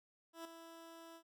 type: tone with ADSR envelope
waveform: 15% pulse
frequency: 330.7 Hz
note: E4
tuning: 6 cents sharp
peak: -38 dBFS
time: 0.33-1.23 s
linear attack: 120 ms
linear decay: 4 ms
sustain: -9 dB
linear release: 75 ms
effects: none